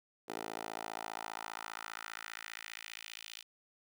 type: tone with high-pass filter sweep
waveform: 10% pulse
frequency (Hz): 55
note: A1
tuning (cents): 0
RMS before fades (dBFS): -45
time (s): 0.28-3.43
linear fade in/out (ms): 10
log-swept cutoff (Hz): 460 to 3200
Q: 1.8
effects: none